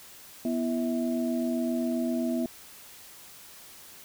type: tone cluster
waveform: sine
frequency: 245.9 / 333.5 / 651 Hz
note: B3 / E4 / E5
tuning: -7 / +20 / -22 cents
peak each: -27 / -33 / -34 dBFS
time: 0.45-2.46 s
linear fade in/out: 2 ms
effects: white hiss -49 dBFS RMS until 4.04 s